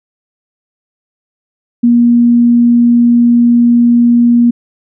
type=tone; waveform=sine; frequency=238.1 Hz; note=A#3; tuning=37 cents sharp; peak=-4 dBFS; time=1.83-4.51 s; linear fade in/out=10 ms; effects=none